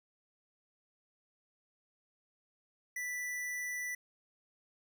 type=tone; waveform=square; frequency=1975.5 Hz; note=B6; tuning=in tune; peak=-37 dBFS; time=2.96-3.95 s; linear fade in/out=5 ms; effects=none